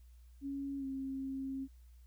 sine tone with pitch glide, 277.2 to 268.2 Hz, C#4 to C4, 0 to +43 cents, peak -37 dBFS, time 0.41-1.68 s, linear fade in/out 50 ms, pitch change -57 cents, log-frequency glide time 0.78-0.85 s, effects added 60 Hz sine -55 dBFS peak until 2.06 s + white hiss -75 dBFS RMS until 2.06 s

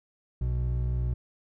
triangle tone pair together, 60.87 / 123.47 Hz, B1 / B2, -24 / 0 cents, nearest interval octave, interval 1224 cents, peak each -25 / -28 dBFS, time 0.41-1.14 s, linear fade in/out 5 ms, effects none

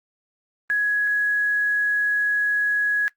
sine tone with quantisation, 1673 Hz, G#6, 12 cents sharp, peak -18 dBFS, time 0.7-3.08 s, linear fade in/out 0 ms, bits 8, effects noise-tail reverb RT60 0.1 s tail -21 dB re dry + Opus 24 kbps

